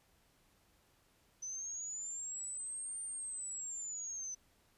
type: linear two-way sweep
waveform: sine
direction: up then down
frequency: 6030 to 8870 to 6030 Hz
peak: -40 dBFS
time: 1.42-4.35 s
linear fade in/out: 10 ms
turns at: 3.02 s
effects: pink hiss -71 dBFS RMS until 4.77 s + resampled to 32000 Hz